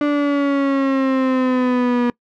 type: exponential sweep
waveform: 35% pulse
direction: down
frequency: 293.7 to 240.9 Hz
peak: -13 dBFS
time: 0.01-2.1 s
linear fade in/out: 2 ms
effects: noise-tail reverb RT60 0.1 s tail -23 dB re dry + low-pass 2000 Hz 12 dB/octave